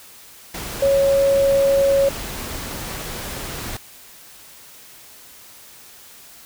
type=tone in noise; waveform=sine; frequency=552 Hz; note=C#5; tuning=7 cents flat; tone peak=-13 dBFS; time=0.82-2.09 s; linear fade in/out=5 ms; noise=pink; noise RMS=-30 dBFS; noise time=0.54-3.77 s; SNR=+14 dB; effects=white hiss -44 dBFS RMS until 6.45 s